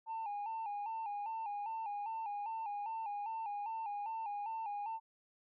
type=tone with vibrato; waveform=sine; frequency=857 Hz; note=A5; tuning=46 cents flat; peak=-36 dBFS; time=0.06-5 s; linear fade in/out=50 ms; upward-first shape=square; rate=2.5 Hz; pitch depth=78 cents each way; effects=tanh soft clip ceiling -36 dBFS